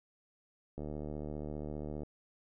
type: click train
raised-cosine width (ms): 2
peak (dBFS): -28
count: 95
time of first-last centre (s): 0.78-2.033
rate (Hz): 75
effects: none